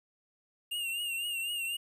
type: tone with vibrato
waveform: square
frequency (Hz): 2794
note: F7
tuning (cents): 0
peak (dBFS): -33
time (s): 0.71-1.77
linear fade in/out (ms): 10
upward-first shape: triangle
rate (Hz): 4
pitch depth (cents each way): 69
effects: 11-bit